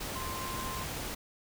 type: tone in noise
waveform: sine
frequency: 1046.5 Hz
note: C6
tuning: in tune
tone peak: -39 dBFS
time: 0.15-0.84 s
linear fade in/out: 10 ms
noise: pink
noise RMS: -38 dBFS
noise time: 0-1.15 s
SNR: -4 dB
effects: none